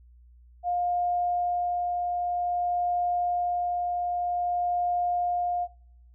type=tone with tremolo; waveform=sine; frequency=708 Hz; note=F5; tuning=23 cents sharp; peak=-23 dBFS; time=0.63-5.68 s; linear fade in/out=50 ms; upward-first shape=sine; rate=0.52 Hz; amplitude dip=25%; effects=noise-tail reverb RT60 0.7 s tail -24 dB re dry + added 60 Hz sine -51 dBFS peak until 6.14 s